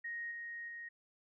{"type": "tone with level steps", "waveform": "sine", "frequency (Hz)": 1871, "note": "A#6", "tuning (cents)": 6, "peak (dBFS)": [-39, -42, -44], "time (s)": [0.04, 0.89], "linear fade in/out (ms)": 10, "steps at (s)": [0.31, 0.68], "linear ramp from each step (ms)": 5, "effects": []}